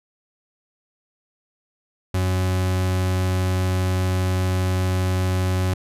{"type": "tone", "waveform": "40% pulse", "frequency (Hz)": 92.5, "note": "F#2", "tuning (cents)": 0, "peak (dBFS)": -18, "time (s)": [2.14, 5.74], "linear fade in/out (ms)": 5, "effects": ["resampled to 32000 Hz"]}